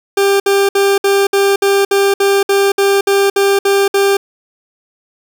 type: tone bursts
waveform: 40% pulse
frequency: 396.6 Hz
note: G4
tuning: 20 cents sharp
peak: -8 dBFS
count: 14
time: 0.17-4.17 s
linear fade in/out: 5 ms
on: 230 ms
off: 60 ms
effects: none